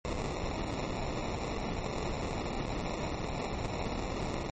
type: noise with sample-and-hold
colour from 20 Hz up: pink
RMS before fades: -35 dBFS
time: 0.05-4.5 s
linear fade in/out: 0 ms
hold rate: 1575 Hz
effects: MP3 32 kbps